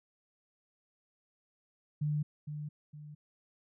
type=tone with echo; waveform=sine; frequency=149.4 Hz; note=D3; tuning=30 cents sharp; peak=-29 dBFS; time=2.01-2.23 s; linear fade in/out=10 ms; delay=460 ms; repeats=2; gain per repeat=-8 dB; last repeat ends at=3.15 s; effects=none